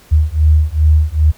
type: beating tone pair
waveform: sine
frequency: 75.8 / 78.3 Hz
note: D#2 / D#2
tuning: -45 / +11 cents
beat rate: 2.5 Hz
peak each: -11 dBFS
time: 0.11-1.32 s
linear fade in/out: 20 ms
effects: pink hiss -45 dBFS RMS until 1.37 s